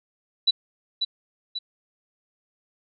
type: tone with echo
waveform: sine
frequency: 3951 Hz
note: B7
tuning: in tune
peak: -15 dBFS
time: 0.47-0.51 s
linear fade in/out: 10 ms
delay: 540 ms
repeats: 2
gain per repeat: -6 dB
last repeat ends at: 1.59 s
effects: none